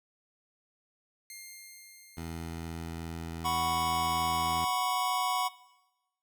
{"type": "tone with exponential decay", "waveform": "10% pulse", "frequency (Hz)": 2114, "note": "C7", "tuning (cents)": 17, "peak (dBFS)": -34, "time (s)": [1.3, 4.62], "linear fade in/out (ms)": 1, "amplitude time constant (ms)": 720}
{"type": "tone", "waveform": "15% pulse", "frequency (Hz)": 82.6, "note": "E2", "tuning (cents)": 4, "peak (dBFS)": -31, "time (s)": [2.17, 4.65], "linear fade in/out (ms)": 5}
{"type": "chord", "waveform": "square", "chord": "F# suspended fourth", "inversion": "none", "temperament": "equal", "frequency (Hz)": [740, 987.8, 1108.7], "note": ["F#5", "B5", "C#6"], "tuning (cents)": [0, 0, 0], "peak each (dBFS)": -33, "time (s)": [3.44, 5.49], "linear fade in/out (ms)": 20}
{"effects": ["noise-tail reverb RT60 1.0 s tail -18 dB re dry"]}